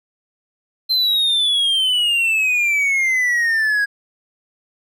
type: exponential sweep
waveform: triangle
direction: down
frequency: 4133 to 1636 Hz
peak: -13 dBFS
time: 0.89-3.86 s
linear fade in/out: 20 ms
effects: none